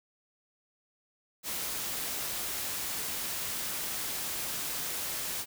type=noise; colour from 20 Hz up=white; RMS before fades=-35 dBFS; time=1.43-5.46 s; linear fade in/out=50 ms; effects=none